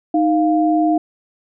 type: tone pair together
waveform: sine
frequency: 311.2 / 699 Hz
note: D#4 / F5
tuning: 0 / +1 cents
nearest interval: octave + major second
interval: 1401 cents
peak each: -14 / -17 dBFS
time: 0.14-0.98 s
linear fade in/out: 5 ms
effects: none